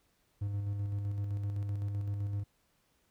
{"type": "tone with tremolo", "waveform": "triangle", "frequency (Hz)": 101.2, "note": "G#2", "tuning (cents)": -44, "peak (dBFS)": -29, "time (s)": [0.41, 2.44], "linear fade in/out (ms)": 10, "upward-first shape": "square", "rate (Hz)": 7.8, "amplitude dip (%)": 30, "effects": ["pink hiss -73 dBFS RMS until 3.1 s"]}